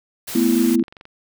white noise, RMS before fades -30 dBFS, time 0.27-0.76 s, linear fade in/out 10 ms
sine chord, A suspended second, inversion none, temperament equal with one note detuned, 220 / 246.9 / 333.3 Hz, A3 / B3 / E4, 0 / 0 / +19 cents, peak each -20 / -17 / -18 dBFS, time 0.35-0.83 s, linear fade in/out 5 ms
click train, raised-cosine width 0.3 ms, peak -25 dBFS, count 12, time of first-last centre 0.58-1.054 s, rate 23.2 Hz
effects none

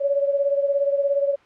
sine beating tone pair, 559 / 576 Hz, C#5 / D5, +14 / -34 cents, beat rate 17 Hz, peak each -19 / -25 dBFS, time 0-1.36 s, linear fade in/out 20 ms, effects white hiss -53 dBFS RMS until 1.45 s + low-pass 2000 Hz 12 dB/octave

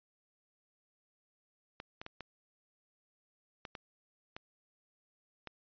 clicks, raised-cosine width 0.3 ms, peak -27 dBFS, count 8, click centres 1.801 / 2.015 / 2.064 / 2.207 / 3.652 / 3.752 / 4.365 / 5.473 s, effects resampled to 11025 Hz

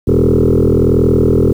sine tone with frequency modulation, 253.5 Hz, B3, 45 cents sharp, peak -6 dBFS, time 0.07-1.53 s, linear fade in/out 10 ms, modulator 41.2 Hz, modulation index 4.9, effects tanh soft clip ceiling -4 dBFS + 7-bit

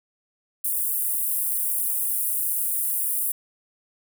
pink high-pass noise, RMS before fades -25 dBFS, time 0.64-3.32 s, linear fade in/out 5 ms, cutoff 9400 Hz, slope 48 dB/octave, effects none

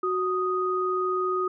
sine tone pair together, 370 / 1244.5 Hz, F#4 / D#6, 0 / 0 cents, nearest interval octave + major sixth, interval 2100 cents, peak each -26 dBFS, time 0.03-1.48 s, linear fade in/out 5 ms, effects none

